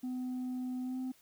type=tone with pitch glide; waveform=sine; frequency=252.8 to 257.5 Hz; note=B3 to C4; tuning=+41 to -28 cents; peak=-32 dBFS; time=0.03-1.12 s; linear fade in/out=10 ms; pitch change=+31 cents; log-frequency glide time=0.82-0.98 s; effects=tanh soft clip ceiling -34 dBFS + white hiss -65 dBFS RMS until 1.21 s